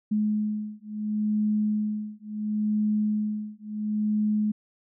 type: beating tone pair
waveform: sine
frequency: 211.6 / 212.32 Hz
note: G#3 / G#3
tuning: +33 / +38 cents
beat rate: 0.72 Hz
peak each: -27 dBFS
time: 0.11-4.52 s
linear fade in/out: 10 ms
effects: none